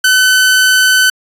sawtooth tone, 1514 Hz, F#6, 39 cents sharp, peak -3 dBFS, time 0.04-1.1 s, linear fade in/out 5 ms, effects resampled to 32000 Hz

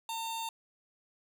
sawtooth tone pair together, 908 / 1816 Hz, A#5 / A#6, -46 / -46 cents, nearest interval octave, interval 1200 cents, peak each -31 / -38 dBFS, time 0.09-0.49 s, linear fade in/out 2 ms, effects none

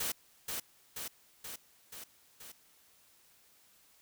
white noise with echo, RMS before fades -35 dBFS, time 0-0.12 s, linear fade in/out 5 ms, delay 480 ms, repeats 5, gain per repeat -3 dB, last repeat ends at 2.52 s, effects white hiss -65 dBFS RMS until 4.01 s

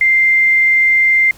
sine tone, 2093 Hz, C7, in tune, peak -8 dBFS, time 0.01-1.31 s, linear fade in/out 2 ms, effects pink hiss -42 dBFS RMS until 1.37 s

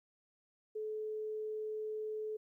sine tone, 431 Hz, A4, 36 cents flat, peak -37 dBFS, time 0.75-2.37 s, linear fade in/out 10 ms, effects 13-bit

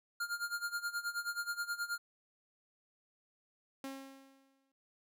square tone with tremolo, 1406 Hz, F6, 11 cents sharp, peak -34 dBFS, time 0.2-1.98 s, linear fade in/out 5 ms, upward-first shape sine, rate 9.4 Hz, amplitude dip 85%
sawtooth tone with exponential decay, 270 Hz, C#4, 45 cents flat, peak -36 dBFS, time 3.84-4.72 s, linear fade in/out 2 ms, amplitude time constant 190 ms
effects none

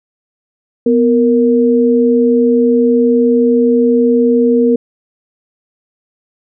sine tone pair together, 246.8 / 465.9 Hz, B3 / A#4, -1 / -1 cents, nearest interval major seventh, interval 1100 cents, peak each -10 dBFS, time 0.86-4.76 s, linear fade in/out 5 ms, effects none

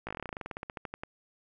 slowing click train, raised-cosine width 0.5 ms, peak -22 dBFS, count 22, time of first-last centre 0.07-1.035 s, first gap 17 ms, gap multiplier 1.09, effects none

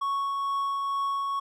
triangle tone with tremolo, 1108.7 Hz, C#6, in tune, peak -23 dBFS, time 0.01-1.4 s, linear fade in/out 10 ms, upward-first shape triangle, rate 2.2 Hz, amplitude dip 25%, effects none

